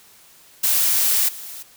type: noise with level steps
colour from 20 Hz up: blue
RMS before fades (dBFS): -18 / -35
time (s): 0.63-1.63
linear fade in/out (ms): 10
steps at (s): 1.28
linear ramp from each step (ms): 10
effects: white hiss -50 dBFS RMS until 1.76 s